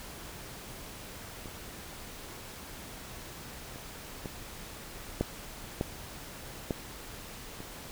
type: clicks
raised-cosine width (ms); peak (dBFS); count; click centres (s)
2; -29 / -30 / -24 / -14 / -16 / -16 / -28; 7; 1.458 / 3.759 / 4.258 / 5.21 / 5.811 / 6.708 / 7.604
effects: pink hiss -45 dBFS RMS until 7.91 s